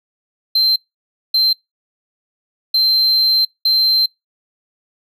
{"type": "tone bursts at uneven times", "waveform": "triangle", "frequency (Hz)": 4122, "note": "C8", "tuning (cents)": -27, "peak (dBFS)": -10, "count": 4, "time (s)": [[0.55, 0.76], [1.34, 1.53], [2.74, 3.45], [3.65, 4.06]], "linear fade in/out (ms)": 5, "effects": ["noise-tail reverb RT60 0.2 s tail -26 dB re dry"]}